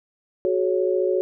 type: chord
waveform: sine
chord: F# suspended second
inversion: none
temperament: equal with one note detuned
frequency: 370 / 424.3 / 554.4 Hz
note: F#4 / G#4 / C#5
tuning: 0 / +37 / 0 cents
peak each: -21 / -25 / -24 dBFS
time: 0.45-1.21 s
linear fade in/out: 0 ms
effects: none